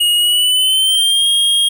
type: tone with pitch glide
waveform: square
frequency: 2879 to 3250 Hz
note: F#7 to G#7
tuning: -48 to -38 cents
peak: -11 dBFS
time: 0-1.69 s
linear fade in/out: 10 ms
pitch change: +210 cents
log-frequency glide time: 0.16-1.27 s
effects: none